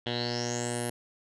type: tone with low-pass filter sweep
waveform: 10% pulse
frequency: 120 Hz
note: B2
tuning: 49 cents flat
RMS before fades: -32 dBFS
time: 0.06-0.9 s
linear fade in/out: 5 ms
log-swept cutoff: 3400 to 11000 Hz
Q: 9
effects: none